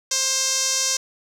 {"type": "tone with band-pass filter", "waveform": "sawtooth", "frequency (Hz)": 528, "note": "C5", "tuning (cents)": 16, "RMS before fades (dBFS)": -22, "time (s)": [0.11, 0.97], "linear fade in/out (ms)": 5, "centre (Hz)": 6100, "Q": 3.8, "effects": []}